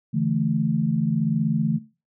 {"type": "chord", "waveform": "sine", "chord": "D suspended second", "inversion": "none", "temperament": "equal with one note detuned", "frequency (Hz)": [143.81, 164.81, 220], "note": ["D3", "E3", "A3"], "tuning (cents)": [-36, 0, 0], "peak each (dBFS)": -24, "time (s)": [0.13, 1.79], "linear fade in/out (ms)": 20, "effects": ["noise-tail reverb RT60 0.3 s tail -17 dB re dry"]}